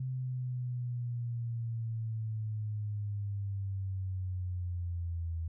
sine linear sweep, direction down, 130 to 81.7 Hz, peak -33 dBFS, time 0-5.48 s, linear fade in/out 5 ms, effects none

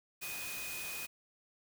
sine tone in noise, 2489 Hz, D#7, in tune, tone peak -43 dBFS, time 0.21-1.07 s, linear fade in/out 20 ms, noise white, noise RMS -43 dBFS, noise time 0.21-1.07 s, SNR -3 dB, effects none

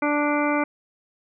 harmonic tone, 293.7 Hz, D4, in tune, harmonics 1 / 2 / 3 / 4 / 5 / 7 / 8, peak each -23 / -26 / -28 / -29 / -30 / -31 / -32 dBFS, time 0.02-0.64 s, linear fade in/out 5 ms, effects none

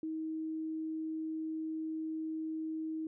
sine tone, 317.1 Hz, D#4, 33 cents sharp, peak -35 dBFS, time 0.03-3.07 s, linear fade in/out 2 ms, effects none

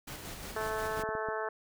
pink noise with tremolo, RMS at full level -42 dBFS, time 0.07-1.03 s, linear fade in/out 10 ms, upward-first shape square, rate 5.6 Hz, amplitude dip 30%
harmonic tone, 218.2 Hz, A3, 14 cents flat, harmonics 2 / 3 / 4 / 5 / 6 / 7 / 8, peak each -37 / -39 / -40 / -41 / -42 / -42 / -43 dBFS, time 0.56-1.49 s, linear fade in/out 5 ms
clicks, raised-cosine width 2 ms, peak -29 dBFS, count 6, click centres 0.857 / 0.995 / 1.037 / 1.09 / 1.152 / 1.287 s
effects none

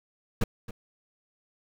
brown noise with echo, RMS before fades -23 dBFS, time 0.41-0.44 s, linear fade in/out 5 ms, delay 270 ms, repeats 1, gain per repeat -15 dB, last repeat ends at 0.71 s, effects none

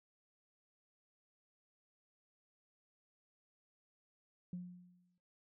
sine tone with exponential decay, 178.6 Hz, F3, 39 cents sharp, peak -38 dBFS, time 4.53-5.18 s, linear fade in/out 2 ms, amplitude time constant 140 ms, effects noise-tail reverb RT60 0.4 s tail -24 dB re dry + tanh soft clip ceiling -35 dBFS

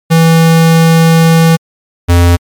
square tone pair in turn, 164 / 86.83 Hz, E3 / F2, -9 / -9 cents, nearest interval major seventh, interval 1100 cents, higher first, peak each -4 dBFS, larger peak neither, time 0.1-1.57 / 2.08-2.37 s, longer first, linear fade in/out 20 ms, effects MP3 96 kbps

